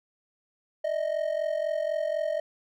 triangle ring-modulated tone, 621 Hz, D#5, 3 cents flat, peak -21 dBFS, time 0.84-2.4 s, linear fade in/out 5 ms, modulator 22 Hz, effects none

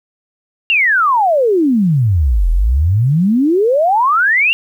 sine exponential two-way sweep, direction down then up, 2845 to 39.47 to 2845 Hz, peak -9 dBFS, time 0.7-4.53 s, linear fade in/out 0 ms, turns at 2.5 s, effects 8-bit

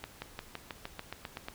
accelerating click train, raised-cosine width 0.3 ms, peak -22 dBFS, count 11, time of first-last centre 0.04-1.485 s, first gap 180 ms, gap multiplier 0.95, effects pink hiss -54 dBFS RMS until 1.54 s

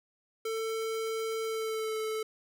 square tone with pitch glide, 446 to 436.8 Hz, A4 to A4, +23 to -13 cents, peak -32 dBFS, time 0.45-2.23 s, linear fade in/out 5 ms, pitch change -36 cents, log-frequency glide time 1.43-1.97 s, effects none

